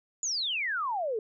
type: exponential sweep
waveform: sine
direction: down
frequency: 7040 to 412.8 Hz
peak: -28 dBFS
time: 0.23-1.19 s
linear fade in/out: 2 ms
effects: none